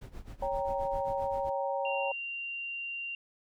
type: noise with tremolo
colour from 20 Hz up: brown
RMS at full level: -41 dBFS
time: 0.01-1.5 s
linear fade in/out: 10 ms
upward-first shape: sine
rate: 7.6 Hz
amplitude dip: 85%
type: chord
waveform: sine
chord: G diminished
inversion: second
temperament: equal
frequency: 554.4 / 784 / 932.3 Hz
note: Db5 / G5 / Bb5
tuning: 0 / 0 / 0 cents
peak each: -32 / -35 / -36 dBFS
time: 0.42-2.12 s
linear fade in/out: 5 ms
type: tone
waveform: sine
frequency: 2770 Hz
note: F7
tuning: 15 cents flat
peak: -35 dBFS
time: 1.85-3.15 s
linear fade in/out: 2 ms
effects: none